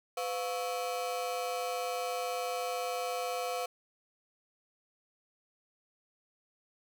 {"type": "ring-modulated tone", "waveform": "35% pulse", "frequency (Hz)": 606, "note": "D#5", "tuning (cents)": -46, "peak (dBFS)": -28, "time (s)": [0.17, 3.66], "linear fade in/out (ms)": 5, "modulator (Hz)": 103, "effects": []}